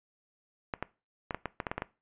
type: clicks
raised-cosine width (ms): 0.5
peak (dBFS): -17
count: 10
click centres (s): 0.738 / 0.826 / 1.308 / 1.346 / 1.457 / 1.602 / 1.668 / 1.715 / 1.78 / 1.821
effects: noise-tail reverb RT60 0.3 s tail -20 dB re dry + resampled to 8000 Hz